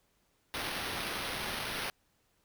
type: noise with sample-and-hold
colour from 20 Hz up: blue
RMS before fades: -37 dBFS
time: 0.54-1.9 s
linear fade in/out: 0 ms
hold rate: 7350 Hz
effects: pink hiss -73 dBFS RMS until 2.44 s